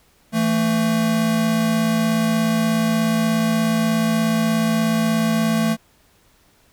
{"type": "tone pair together", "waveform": "square", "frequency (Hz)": [166.2, 222.9], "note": ["E3", "A3"], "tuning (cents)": [15, 23], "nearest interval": "perfect fourth", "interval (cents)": 508, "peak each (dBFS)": [-24, -18], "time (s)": [0.32, 5.77], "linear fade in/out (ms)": 50, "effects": ["pink hiss -57 dBFS RMS until 6.72 s"]}